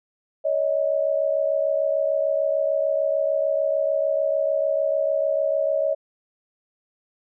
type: tone pair together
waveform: sine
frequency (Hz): 561.3 / 628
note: C#5 / D#5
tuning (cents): +22 / +16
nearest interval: major second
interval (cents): 194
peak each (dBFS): -22 / -22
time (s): 0.44-5.95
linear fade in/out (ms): 20
effects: none